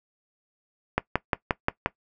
click train, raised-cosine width 0.5 ms, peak -6 dBFS, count 6, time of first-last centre 0.98-1.86 s, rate 5.68 Hz, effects noise-tail reverb RT60 0.1 s tail -19 dB re dry

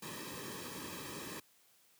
pink noise with comb filter, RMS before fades -45 dBFS, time 0.02-1.4 s, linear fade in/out 5 ms, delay 1.4 ms, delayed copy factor -0.75, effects white hiss -68 dBFS RMS until 1.99 s + high-pass 100 Hz 12 dB/octave

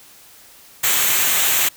white noise with comb filter, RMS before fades -17 dBFS, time 0.83-1.69 s, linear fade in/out 10 ms, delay 0.2 ms, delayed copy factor -0.55, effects white hiss -46 dBFS RMS until 1.76 s

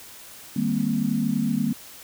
sine chord, C minor seventh, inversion first, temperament equal with one note detuned, 155.56 / 200.7 / 233.1 / 261.6 Hz, Eb3 / G3 / Bb3 / C4, 0 / +41 / 0 / 0 cents, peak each -29 / -26 / -24 / -29 dBFS, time 0.56-1.73 s, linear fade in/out 5 ms, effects white hiss -44 dBFS RMS until 2.03 s

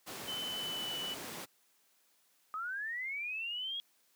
pink noise, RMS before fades -43 dBFS, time 0.06-1.46 s, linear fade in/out 20 ms
sine tone with pitch glide, 3040 to 2972 Hz, F#7 to F#7, +46 to +7 cents, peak -37 dBFS, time 0.27-1.15 s, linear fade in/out 20 ms, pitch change -39 cents, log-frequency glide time 0.39-0.93 s
sine linear sweep, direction up, 1237 to 3322 Hz, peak -36 dBFS, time 2.54-3.8 s, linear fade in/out 0 ms
effects white hiss -71 dBFS RMS until 4.15 s + high-pass 200 Hz 12 dB/octave

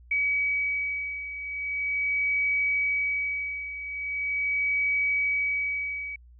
sine beating tone pair, 2273 / 2273.41 Hz, C#7 / C#7, +43 / +43 cents, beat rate 0.41 Hz, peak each -26 / -31 dBFS, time 0.11-6.16 s, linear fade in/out 5 ms, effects added 60 Hz sine -49 dBFS peak until 6.39 s

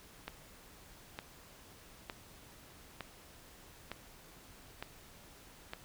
click train, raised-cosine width 0.3 ms, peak -24 dBFS, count 7, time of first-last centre 0.28-5.735 s, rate 1.1 Hz, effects pink hiss -57 dBFS RMS until 5.84 s

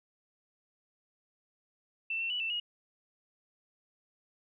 sine tone with pitch steps, 2675 / 2700 / 2951 / 2671 / 2884 Hz, E7 / E7 / F#7 / E7 / F#7, +25 / +41 / -5 / +22 / -45 cents, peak -31 dBFS, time 2.1-2.6 s, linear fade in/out 5 ms, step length 100 ms, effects none

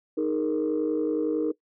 sine chord, D# suspended fourth, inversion none, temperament equal, 311.1 / 415.3 / 466.2 Hz, D#4 / G#4 / A#4, 0 / 0 / 0 cents, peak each -25 / -30 / -26 dBFS, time 0.17-1.52 s, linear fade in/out 10 ms, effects noise-tail reverb RT60 0.1 s tail -19 dB re dry + tanh soft clip ceiling -17 dBFS

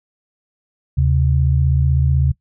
sine tone pair together, 77.2 / 133.16 Hz, D#2 / C3, -13 / +31 cents, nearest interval major sixth, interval 944 cents, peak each -15 dBFS, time 0.97-2.32 s, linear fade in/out 10 ms, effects noise-tail reverb RT60 0.1 s tail -19 dB re dry

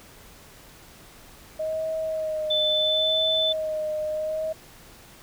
sine tone with vibrato, 626 Hz, D#5, 10 cents sharp, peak -25 dBFS, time 1.59-4.53 s, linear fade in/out 10 ms, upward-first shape sine, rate 0.73 Hz, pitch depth 33 cents each way
sine tone, 3520 Hz, A7, in tune, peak -21 dBFS, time 2.5-3.53 s, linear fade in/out 10 ms
effects pink hiss -49 dBFS RMS until 5.22 s

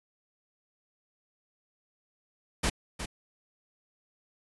pink noise with echo, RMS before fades -27 dBFS, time 2.63-2.7 s, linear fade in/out 10 ms, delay 360 ms, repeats 1, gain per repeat -9 dB, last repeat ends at 3.06 s, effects resampled to 24000 Hz

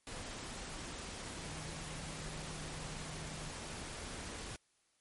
sine tone in noise, 155.56 Hz, D#3, in tune, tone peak -48 dBFS, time 1.46-3.49 s, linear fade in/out 0 ms, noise pink, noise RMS -45 dBFS, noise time 0.07-4.56 s, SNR -6 dB, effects white hiss -75 dBFS RMS until 5 s + MP3 48 kbps

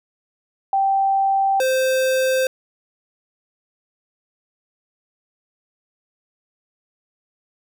sine / square tone pair in turn, 781 / 521.3 Hz, G5 / C5, -7 / -6 cents, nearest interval perfect fifth, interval 699 cents, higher first, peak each -15 / -17 dBFS, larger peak first, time 0.73-1.6 / 1.6-2.47 s, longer neither, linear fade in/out 2 ms, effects none

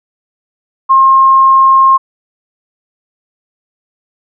sine tone, 1068 Hz, C6, 35 cents sharp, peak -3 dBFS, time 0.89-1.98 s, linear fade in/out 20 ms, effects none

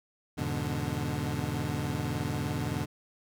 25% pulse chord, E dominant seventh, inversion none, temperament equal with one note detuned, 84.28 / 103.83 / 123.47 / 146.83 Hz, E2 / G#2 / B2 / D3, +39 / 0 / 0 / 0 cents, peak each -34 / -33 / -32 / -30 dBFS, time 0.37-2.86 s, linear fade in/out 20 ms, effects none

